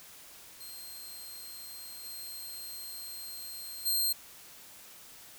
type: tone with level steps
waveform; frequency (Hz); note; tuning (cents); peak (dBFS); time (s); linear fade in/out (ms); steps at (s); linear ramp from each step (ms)
10% pulse; 4186; C8; 0; -37 / -34 / -20; 0.6-4.13; 10; 2.04 / 3.85; 20
effects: white hiss -52 dBFS RMS until 5.38 s